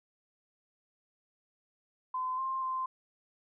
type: tone with pitch steps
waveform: sine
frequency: 1025 / 1055 / 1041 Hz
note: C6 / C6 / C6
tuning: -36 / +14 / -9 cents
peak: -31 dBFS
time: 2.14-2.86 s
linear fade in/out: 5 ms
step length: 240 ms
effects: none